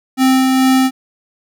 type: tone with tremolo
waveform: square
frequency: 261.6 Hz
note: C4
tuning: in tune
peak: -9 dBFS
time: 0.17-0.91 s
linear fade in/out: 50 ms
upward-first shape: sine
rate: 2.3 Hz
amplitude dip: 25%
effects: none